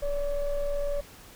triangle ring-modulated tone, 276.8 Hz, C#4, 2 cents flat, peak -19 dBFS, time 0.02-1.01 s, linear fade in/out 10 ms, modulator 296 Hz, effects tanh soft clip ceiling -21 dBFS + pink hiss -50 dBFS RMS until 1.35 s

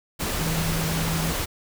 sine tone in noise, 162.1 Hz, E3, 29 cents flat, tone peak -25 dBFS, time 0.39-1.32 s, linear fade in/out 20 ms, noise pink, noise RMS -27 dBFS, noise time 0.19-1.46 s, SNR -1 dB, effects none

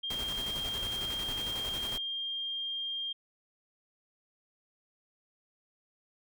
sine tone, 3205 Hz, G7, 38 cents sharp, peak -33 dBFS, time 0.03-3.13 s, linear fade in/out 10 ms
pink noise with tremolo, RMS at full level -40 dBFS, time 0.1-1.98 s, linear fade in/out 5 ms, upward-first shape square, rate 11 Hz, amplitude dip 40%
effects none

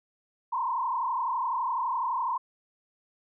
sine tone with frequency modulation, 987.8 Hz, B5, in tune, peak -26 dBFS, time 0.52-2.38 s, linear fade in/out 10 ms, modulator 31.9 Hz, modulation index 2.4, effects none

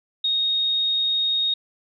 sine tone, 3729 Hz, A#7, in tune, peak -19 dBFS, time 0.24-1.54 s, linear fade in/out 5 ms, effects none

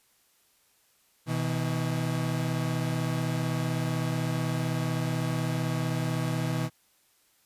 35% pulse tone pair together, 124.35 / 160.2 Hz, B2 / E3, +12 / -49 cents, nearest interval major third, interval 439 cents, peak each -28 dBFS, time 1.26-6.7 s, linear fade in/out 50 ms, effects white hiss -66 dBFS RMS until 7.45 s + resampled to 32000 Hz

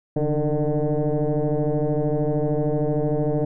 sine tone with frequency modulation, 155.56 Hz, D#3, in tune, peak -18 dBFS, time 0.16-3.45 s, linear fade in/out 5 ms, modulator 149 Hz, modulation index 3.1, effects tanh soft clip ceiling -14 dBFS

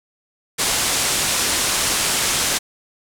white low-pass noise, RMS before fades -20 dBFS, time 0.58-2.59 s, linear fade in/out 20 ms, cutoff 10000 Hz, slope 24 dB/octave, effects none

